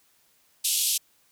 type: band-pass noise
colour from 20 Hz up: white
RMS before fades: -25 dBFS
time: 0.64-0.98 s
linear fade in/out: 10 ms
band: 2800 to 13000 Hz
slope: 48 dB/octave
effects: white hiss -64 dBFS RMS until 1.31 s